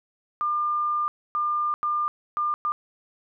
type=tone bursts at uneven times; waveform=sine; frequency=1200 Hz; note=D6; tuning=37 cents sharp; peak=-22 dBFS; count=5; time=0.41-1.08 / 1.35-1.74 / 1.83-2.08 / 2.37-2.54 / 2.65-2.72 s; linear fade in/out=0 ms; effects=none